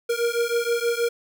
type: beating tone pair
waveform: square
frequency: 467.7 / 474 Hz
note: A#4 / A#4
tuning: +6 / +29 cents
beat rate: 6.3 Hz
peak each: -25 dBFS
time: 0.09-1.09 s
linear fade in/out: 10 ms
effects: 10-bit